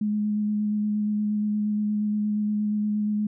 sine tone with vibrato, 210 Hz, G#3, 19 cents sharp, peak -22 dBFS, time 0.01-3.27 s, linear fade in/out 5 ms, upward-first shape square, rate 8.5 Hz, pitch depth 10 cents each way, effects none

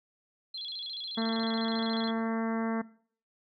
sine tone with vibrato, 3729 Hz, A#7, in tune, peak -35 dBFS, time 0.54-2.11 s, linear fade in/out 5 ms, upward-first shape square, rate 14 Hz, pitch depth 180 cents each way
harmonic tone, 225.6 Hz, A3, 44 cents sharp, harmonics 1 / 2 / 3 / 4 / 5 / 6 / 7 / 8 / 9, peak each -28 / -36 / -39 / -40 / -41 / -44 / -45 / -48 / -48 dBFS, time 1.17-2.82 s, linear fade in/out 10 ms
effects noise-tail reverb RT60 0.5 s tail -19 dB re dry + MP3 32 kbps

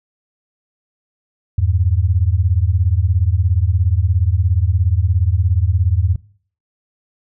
sine beating tone pair, 82.41 / 99.41 Hz, E2 / G2, 0 / +25 cents, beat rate 17 Hz, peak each -15 dBFS, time 1.58-6.16 s, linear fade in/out 5 ms, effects noise-tail reverb RT60 0.5 s tail -22 dB re dry

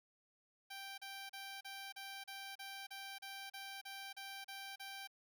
10% pulse tone bursts, 784 Hz, G5, in tune, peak -39 dBFS, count 14, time 0.7-5.075 s, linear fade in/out 10 ms, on 280 ms, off 35 ms, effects none

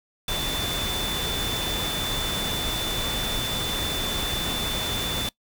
sine tone in noise, 3520 Hz, A7, in tune, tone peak -28 dBFS, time 0.28-5.29 s, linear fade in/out 2 ms, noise pink, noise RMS -29 dBFS, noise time 0.28-5.29 s, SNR -2 dB, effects noise-tail reverb RT60 0.1 s tail -22 dB re dry

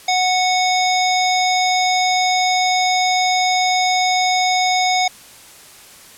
harmonic tone with a mistuned harmonic, 737 Hz, F#5, 7 cents flat, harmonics 1 / 3 / 5 / 7 / 9, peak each -16 / -21 / -23 / -24 / -26 dBFS, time 0.08-5.08 s, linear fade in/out 5 ms, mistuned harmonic 7, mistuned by -24 cents, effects white hiss -42 dBFS RMS until 6.17 s + low-pass 12000 Hz 12 dB/octave

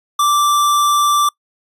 square tone, 1172 Hz, D6, 4 cents flat, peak -12 dBFS, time 0.19-1.29 s, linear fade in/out 5 ms, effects noise-tail reverb RT60 0.1 s tail -25 dB re dry + resampled to 32000 Hz

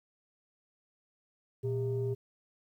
sine tone pair together, 118.92 / 400 Hz, A#2 / G4, +35 / +35 cents, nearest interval octave + major sixth, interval 2100 cents, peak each -31 / -32 dBFS, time 1.63-2.15 s, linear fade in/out 20 ms, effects tanh soft clip ceiling -24 dBFS + 11-bit

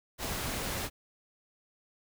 sine tone in noise, 550 Hz, C#5, 14 cents flat, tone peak -45 dBFS, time 0.59-0.83 s, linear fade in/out 50 ms, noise pink, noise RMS -35 dBFS, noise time 0.18-0.9 s, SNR -13 dB, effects none

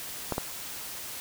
clicks, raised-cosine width 1 ms, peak -14 dBFS, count 2, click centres 0.323 / 0.381 s, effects white hiss -39 dBFS RMS until 1.2 s

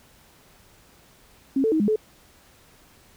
sine tone with pitch steps, 270.4 / 442.7 / 315.8 / 206.1 / 431.8 Hz, C#4 / A4 / D#4 / G#3 / A4, -43 / +11 / +26 / -13 / -33 cents, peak -18 dBFS, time 1.56-1.96 s, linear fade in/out 5 ms, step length 80 ms, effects pink hiss -55 dBFS RMS until 3.16 s

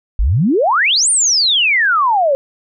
sine exponential two-way sweep, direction up then down, 43.65 to 9397 to 528 Hz, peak -10 dBFS, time 0.19-2.35 s, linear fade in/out 0 ms, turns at 1.1 s, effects none

